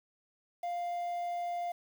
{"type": "tone with quantisation", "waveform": "triangle", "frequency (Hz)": 698.5, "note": "F5", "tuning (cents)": 0, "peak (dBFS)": -31, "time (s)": [0.63, 1.72], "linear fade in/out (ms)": 5, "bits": 9, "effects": []}